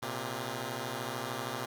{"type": "tone cluster", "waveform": "5% pulse", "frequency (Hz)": [117.2, 130.3, 405.9], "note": ["A#2", "C3", "G#4"], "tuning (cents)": [10, -7, -40], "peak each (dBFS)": [-27, -27, -34], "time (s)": [0.02, 1.66], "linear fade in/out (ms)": 10, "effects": []}